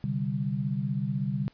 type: chord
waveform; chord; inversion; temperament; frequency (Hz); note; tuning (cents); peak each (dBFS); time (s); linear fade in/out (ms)
sine; C suspended second; none; equal; 130.81 / 146.83 / 196; C3 / D3 / G3; 0 / 0 / 0; -31; 0.04-1.48; 0
effects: pink hiss -62 dBFS RMS until 1.53 s + resampled to 11025 Hz